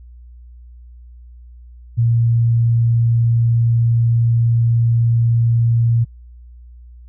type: tone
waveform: sine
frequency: 116.6 Hz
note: A#2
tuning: 1 cent sharp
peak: -11 dBFS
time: 1.97-6.05 s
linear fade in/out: 20 ms
effects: added 60 Hz sine -37 dBFS peak until 7.08 s